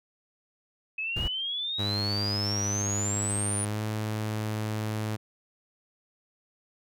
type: exponential sweep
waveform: sine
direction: up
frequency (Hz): 2555 to 9630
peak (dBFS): -29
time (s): 0.98-3.65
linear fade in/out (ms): 5
type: noise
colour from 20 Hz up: brown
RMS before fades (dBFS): -31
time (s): 1.16-1.28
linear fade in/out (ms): 5
type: tone with pitch glide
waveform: sawtooth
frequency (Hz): 102.4 to 107.99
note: G#2 to A2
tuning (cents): -24 to -32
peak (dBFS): -25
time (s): 1.78-5.17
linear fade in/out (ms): 20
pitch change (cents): +92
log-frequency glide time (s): 3.57-3.82
effects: none